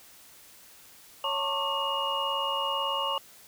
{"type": "tone cluster", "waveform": "sine", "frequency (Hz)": [556, 905, 1087, 1165, 2863], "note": ["C#5", "A5", "C#6", "D6", "F7"], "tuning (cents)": [5, 48, -34, -14, 42], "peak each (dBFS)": [-35, -33, -32, -38, -31], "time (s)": [1.24, 3.18], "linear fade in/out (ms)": 2, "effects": ["white hiss -53 dBFS RMS until 3.47 s"]}